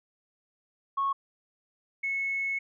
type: tone pair in turn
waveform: sine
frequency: 1100 / 2195 Hz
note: C#6 / C#7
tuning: -14 / -18 cents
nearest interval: octave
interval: 1196 cents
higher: second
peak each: -24 / -27 dBFS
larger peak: first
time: 0.97-1.13 / 2.03-2.59 s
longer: second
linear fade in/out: 10 ms
effects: tanh soft clip ceiling -20 dBFS